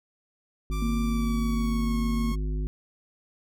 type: harmonic tone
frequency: 51.6 Hz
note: G#1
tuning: 10 cents flat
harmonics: 1 / 3 / 5 / 7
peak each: -26 / -36 / -40 / -43 dBFS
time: 0.7-2.67 s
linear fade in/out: 0 ms
type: tone with pitch glide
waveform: sawtooth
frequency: 1174.7 to 1089.7 Hz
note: D6 to C#6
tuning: 0 to -30 cents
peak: -34 dBFS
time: 0.71-2.36 s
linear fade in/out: 20 ms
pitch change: -130 cents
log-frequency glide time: 1.03-1.96 s
type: tone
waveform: sine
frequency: 231.4 Hz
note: A#3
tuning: 13 cents flat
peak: -26 dBFS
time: 0.82-2.32 s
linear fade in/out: 2 ms
effects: none